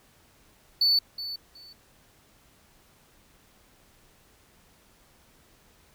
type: tone with echo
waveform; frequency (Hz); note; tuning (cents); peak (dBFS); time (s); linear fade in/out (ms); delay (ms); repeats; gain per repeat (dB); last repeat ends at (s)
triangle; 4483; C#8; +19; -17; 0.81-0.99; 5; 370; 2; -14; 1.73
effects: tanh soft clip ceiling -13 dBFS + pink hiss -60 dBFS RMS until 5.94 s